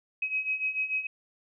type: beating tone pair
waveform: sine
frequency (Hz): 2538 / 2544.8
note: D#7 / D#7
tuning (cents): +34 / +38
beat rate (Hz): 6.8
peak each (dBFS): -33 / -29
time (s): 0.22-1.07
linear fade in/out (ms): 5
effects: none